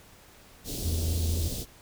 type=band-stop noise; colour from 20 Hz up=pink; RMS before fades=-34 dBFS; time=0.64-1.66 s; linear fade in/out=50 ms; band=520 to 3600 Hz; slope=24 dB/octave
type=tone; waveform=triangle; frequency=82 Hz; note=E2; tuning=9 cents flat; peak=-24 dBFS; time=0.84-1.49 s; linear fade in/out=10 ms
effects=pink hiss -54 dBFS RMS until 1.81 s